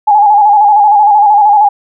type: tone with vibrato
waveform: sine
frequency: 830.6 Hz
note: G#5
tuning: in tune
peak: -3 dBFS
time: 0.07-1.69 s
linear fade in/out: 10 ms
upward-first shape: square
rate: 13 Hz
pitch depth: 46 cents each way
effects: none